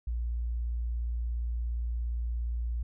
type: tone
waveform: sine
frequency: 58.6 Hz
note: A#1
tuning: 10 cents sharp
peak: -29 dBFS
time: 0.07-2.83 s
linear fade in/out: 5 ms
effects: none